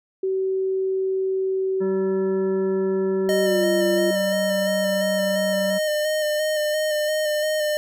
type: tone with pitch glide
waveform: sine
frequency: 380.8 to 347.2 Hz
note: F#4 to F4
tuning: +50 to -10 cents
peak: -20 dBFS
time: 0.23-4.11 s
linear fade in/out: 5 ms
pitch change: -160 cents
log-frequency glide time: 3.43-3.66 s
type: harmonic tone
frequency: 191.7 Hz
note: G3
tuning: 38 cents flat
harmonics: 1 / 3 / 5 / 7 / 9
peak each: -26 / -36 / -40 / -43 / -45 dBFS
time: 1.8-5.79 s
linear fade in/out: 20 ms
type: tone with vibrato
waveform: square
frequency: 610 Hz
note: D#5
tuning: 34 cents flat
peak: -21 dBFS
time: 3.29-7.77 s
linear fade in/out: 0 ms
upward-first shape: square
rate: 2.9 Hz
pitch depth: 20 cents each way
effects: none